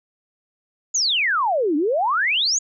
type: exponential two-way sweep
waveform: sine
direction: down then up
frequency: 7040 to 280.1 to 7040 Hz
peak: -17 dBFS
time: 0.94-2.59 s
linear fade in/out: 10 ms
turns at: 1.76 s
effects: none